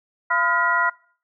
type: tone cluster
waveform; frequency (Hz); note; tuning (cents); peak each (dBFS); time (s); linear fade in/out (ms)
sine; 686 / 1009 / 1268 / 1417 / 1930; F5 / B5 / D#6 / F6 / B6; -31 / +37 / +32 / +25 / -40; -29 / -22 / -30 / -21 / -24; 0.3-0.9; 10
effects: noise-tail reverb RT60 0.5 s tail -23 dB re dry